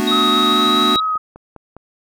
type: chord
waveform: square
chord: B minor seventh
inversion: third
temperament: equal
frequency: 220 / 246.9 / 293.7 / 370 Hz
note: A3 / B3 / D4 / F#4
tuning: 0 / 0 / 0 / 0 cents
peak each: -23 dBFS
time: 0-0.96 s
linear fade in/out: 0 ms
type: tone with pitch glide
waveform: sine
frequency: 3797 to 3837 Hz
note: A#7 to A#7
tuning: +31 to +49 cents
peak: -16 dBFS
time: 0.07-1 s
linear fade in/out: 5 ms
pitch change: +18 cents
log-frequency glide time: 0.43-0.72 s
type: tone with vibrato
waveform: sine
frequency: 1266 Hz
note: D#6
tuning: 30 cents sharp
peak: -16 dBFS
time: 0.11-1.18 s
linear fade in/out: 10 ms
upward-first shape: sine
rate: 4.6 Hz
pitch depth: 12 cents each way
type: click train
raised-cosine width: 1 ms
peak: -23 dBFS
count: 6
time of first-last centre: 0.75-1.766 s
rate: 4.92 Hz
effects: none